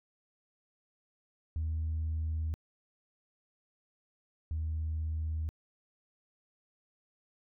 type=tone pair in turn; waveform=sine; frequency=79.4 / 78.98 Hz; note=D#2 / D#2; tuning=+36 / +26 cents; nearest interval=unison; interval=10 cents; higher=first; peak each=-29 / -30 dBFS; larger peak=first; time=1.56-2.54 / 4.51-5.49 s; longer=neither; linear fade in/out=0 ms; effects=tanh soft clip ceiling -28 dBFS